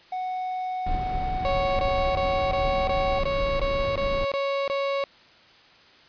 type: tone with pitch glide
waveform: triangle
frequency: 740 to 757.3 Hz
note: F#5 to F#5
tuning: 0 to +40 cents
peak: -25 dBFS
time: 0.12-3.19 s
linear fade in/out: 5 ms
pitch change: +40 cents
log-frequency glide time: 0.88-2.98 s
type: noise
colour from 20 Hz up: brown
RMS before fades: -30 dBFS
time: 0.86-4.25 s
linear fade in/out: 5 ms
type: tone bursts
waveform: 35% pulse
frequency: 554.4 Hz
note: C#5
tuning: in tune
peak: -22 dBFS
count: 10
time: 1.45-5.039 s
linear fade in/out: 0 ms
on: 340 ms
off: 21 ms
effects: white hiss -53 dBFS RMS until 6.08 s + resampled to 11025 Hz